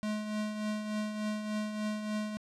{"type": "tone with tremolo", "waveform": "square", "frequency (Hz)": 212.6, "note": "G#3", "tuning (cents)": 41, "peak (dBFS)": -31, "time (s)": [0.03, 2.37], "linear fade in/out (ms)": 0, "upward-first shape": "triangle", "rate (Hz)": 3.4, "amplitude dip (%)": 55, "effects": ["low-pass 8000 Hz 12 dB/octave"]}